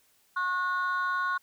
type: tone pair together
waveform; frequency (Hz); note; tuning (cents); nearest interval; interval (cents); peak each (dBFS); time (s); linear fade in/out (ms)
sine; 1090.8 / 1456; C#6 / F#6; -28 / -28; perfect fourth; 500; -27; 0.36-1.38; 10
effects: tanh soft clip ceiling -23 dBFS + white hiss -66 dBFS RMS until 1.42 s